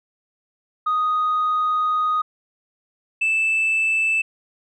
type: tone pair in turn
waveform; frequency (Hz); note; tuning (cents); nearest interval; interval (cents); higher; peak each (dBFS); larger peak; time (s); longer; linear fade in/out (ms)
sine; 1244.5 / 2637; D#6 / E7; 0 / 0; octave + minor second; 1300; second; -16 / -15; second; 0.86-2.22 / 3.21-4.22; first; 10
effects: tanh soft clip ceiling -15 dBFS